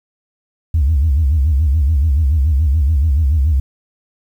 sine tone with vibrato, 73.42 Hz, D2, in tune, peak -9 dBFS, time 0.74-3.6 s, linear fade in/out 5 ms, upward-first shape sine, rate 7 Hz, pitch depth 200 cents each way, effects tanh soft clip ceiling -7 dBFS + 8-bit

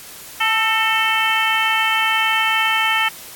harmonic tone with a mistuned harmonic, 440.7 Hz, A4, 3 cents sharp, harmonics 2 / 3 / 4 / 5 / 6 / 7, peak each -22 / -22 / -22 / -22 / -22 / -22 dBFS, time 0.4-3.09 s, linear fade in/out 10 ms, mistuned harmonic 4, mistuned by +44 cents, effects white hiss -37 dBFS RMS until 3.35 s + AAC 64 kbps

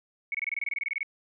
sine tone bursts, 2217 Hz, C#7, in tune, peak -27 dBFS, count 15, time 0.32-1.031 s, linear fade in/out 2 ms, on 25 ms, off 24 ms, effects none

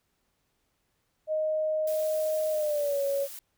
sine tone with pitch glide, 622.3 to 557.6 Hz, D#5 to C#5, 0 to +10 cents, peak -25 dBFS, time 1.27-3.28 s, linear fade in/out 50 ms, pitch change -190 cents, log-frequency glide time 2.51-3.01 s
blue noise, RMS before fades -42 dBFS, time 1.87-3.39 s, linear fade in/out 2 ms
effects pink hiss -75 dBFS RMS until 3.57 s

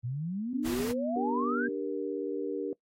sine exponential sweep, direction up, 115 to 1650 Hz, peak -31 dBFS, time 0.03-1.68 s, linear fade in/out 20 ms
sine tone with pitch glide, 245.7 to 244.3 Hz, B3 to B3, -9 to -19 cents, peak -31 dBFS, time 0.53-1.69 s, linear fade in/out 5 ms, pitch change -10 cents, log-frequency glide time 0.71-1.55 s
pink noise, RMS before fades -39 dBFS, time 0.64-0.93 s, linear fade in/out 20 ms
sine chord, G minor, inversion second, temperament just, 294 / 392 / 470.4 Hz, D4 / G4 / Bb4, +2 / 0 / +16 cents, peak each -35 dBFS, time 1.16-2.73 s, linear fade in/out 2 ms
effects noise-tail reverb RT60 0.1 s tail -21 dB re dry + AAC 48 kbps

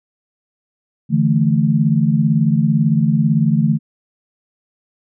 sine chord, D suspended second, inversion none, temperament equal, 146.83 / 164.81 / 220 Hz, D3 / E3 / A3, 0 / 0 / 0 cents, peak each -16 dBFS, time 1.09-3.79 s, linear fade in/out 50 ms, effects none

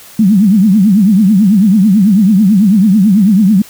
sine tone with vibrato, 201.9 Hz, G#3, 49 cents flat, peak -4 dBFS, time 0.19-3.62 s, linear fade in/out 5 ms, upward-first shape triangle, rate 9.1 Hz, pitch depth 230 cents each way, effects white hiss -36 dBFS RMS until 3.69 s

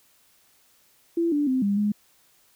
sine tone with pitch steps, 336.9 / 292.1 / 259.2 / 201.1 / 207.7 Hz, E4 / D4 / C4 / G3 / G#3, +38 / -9 / -16 / +44 / 0 cents, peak -20 dBFS, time 1.17-1.92 s, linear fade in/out 5 ms, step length 150 ms, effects white hiss -61 dBFS RMS until 2.55 s

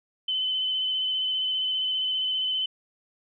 sine tone with vibrato, 3040 Hz, F#7, 46 cents sharp, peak -24 dBFS, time 0.28-2.66 s, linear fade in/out 5 ms, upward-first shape square, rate 15 Hz, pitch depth 15 cents each way, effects none

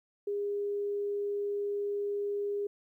sine tone, 407 Hz, G#4, 35 cents flat, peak -30 dBFS, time 0.27-2.67 s, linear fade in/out 5 ms, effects 12-bit

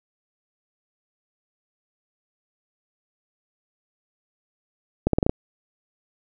accelerating click train, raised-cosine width 2 ms, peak -5 dBFS, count 6, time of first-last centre 5.07-5.295 s, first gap 63 ms, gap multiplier 0.83, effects none

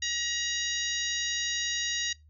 harmonic tone, 951 Hz, A#5, 34 cents sharp, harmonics 2 / 3 / 4 / 5 / 6 / 7, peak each -35 / -37 / -34 / -39 / -37 / -36 dBFS, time 0.02-2.13 s, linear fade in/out 5 ms, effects noise-tail reverb RT60 0.2 s tail -22 dB re dry + added 76 Hz sine -54 dBFS peak until 2.29 s

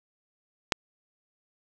click, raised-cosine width 0.2 ms, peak -4 dBFS, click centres 0.722 s, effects none

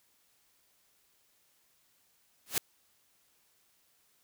white noise with exponential growth, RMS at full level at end -25 dBFS, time 2.46-2.58 s, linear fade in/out 1 ms, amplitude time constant 26 ms, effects white hiss -70 dBFS RMS until 4.23 s

